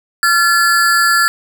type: ring-modulated tone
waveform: square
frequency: 1546 Hz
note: G6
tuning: 24 cents flat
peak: -7 dBFS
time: 0.23-1.28 s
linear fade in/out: 0 ms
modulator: 174 Hz
effects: none